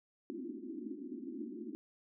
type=band-pass noise; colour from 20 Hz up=pink; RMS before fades=-44 dBFS; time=0.3-1.75 s; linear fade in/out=0 ms; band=220 to 360 Hz; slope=96 dB/octave; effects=none